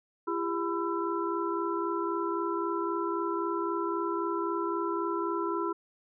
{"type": "tone cluster", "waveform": "sine", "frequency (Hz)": [338.8, 402.6, 1001, 1337], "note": ["E4", "G4", "B5", "E6"], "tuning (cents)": [48, 46, 23, 24], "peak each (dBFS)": [-32, -34, -34, -36], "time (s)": [0.27, 5.73], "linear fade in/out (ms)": 10, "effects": []}